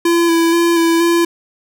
square tone with vibrato, 336.3 Hz, E4, 35 cents sharp, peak -11 dBFS, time 0.05-1.25 s, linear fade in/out 5 ms, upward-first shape square, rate 2.1 Hz, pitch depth 19 cents each way, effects none

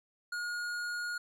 sine tone with hard clipping, 1435 Hz, F6, 47 cents sharp, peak -36 dBFS, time 0.32-1.18 s, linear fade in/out 5 ms, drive 12 dB, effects none

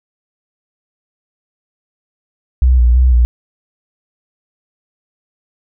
sine tone with vibrato, 61.5 Hz, B1, 7 cents flat, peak -6 dBFS, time 2.62-3.25 s, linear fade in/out 0 ms, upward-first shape square, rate 3 Hz, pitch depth 49 cents each way, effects none

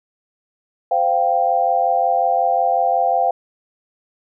sine chord, C suspended fourth, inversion none, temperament equal with one note detuned, 519 / 698.5 / 784 Hz, C5 / F5 / G5, -14 / 0 / 0 cents, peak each -22 / -17 / -18 dBFS, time 0.91-3.31 s, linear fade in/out 5 ms, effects none

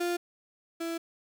35% pulse tone pair in turn, 349.2 / 332.7 Hz, F4 / E4, 0 / +16 cents, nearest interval minor second, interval 84 cents, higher first, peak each -26 / -30 dBFS, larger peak first, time 0-0.17 / 0.8-0.98 s, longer second, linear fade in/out 10 ms, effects none

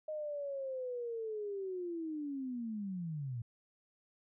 sine linear sweep, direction down, 622.3 to 112.2 Hz, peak -37 dBFS, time 0.08-3.42 s, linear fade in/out 5 ms, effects none

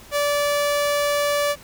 sawtooth tone, 580 Hz, D5, 22 cents flat, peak -15 dBFS, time 0.11-1.56 s, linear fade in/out 50 ms, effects pink hiss -45 dBFS RMS until 1.63 s

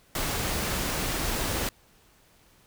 pink noise, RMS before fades -29 dBFS, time 0.15-1.69 s, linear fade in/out 2 ms, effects pink hiss -60 dBFS RMS until 2.66 s

